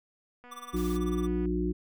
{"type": "click train", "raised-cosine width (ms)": 0.5, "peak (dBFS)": -37, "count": 250, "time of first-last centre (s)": [0.44, 1.456], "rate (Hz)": 245}
{"type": "tone with tremolo", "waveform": "square", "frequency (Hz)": 1174.7, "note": "D6", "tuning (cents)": 0, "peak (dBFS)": -39, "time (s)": [0.51, 1.28], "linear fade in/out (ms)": 10, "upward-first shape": "sine", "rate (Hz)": 18, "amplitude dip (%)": 95}
{"type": "harmonic tone", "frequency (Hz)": 60, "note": "B1", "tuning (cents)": -49, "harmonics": [1, 3, 5, 6], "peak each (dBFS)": [-32, -32, -32, -32], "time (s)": [0.73, 1.73], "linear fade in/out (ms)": 20}
{"type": "noise", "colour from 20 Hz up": "white", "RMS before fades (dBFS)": -47, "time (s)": [0.76, 0.97], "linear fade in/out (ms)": 5}
{"effects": []}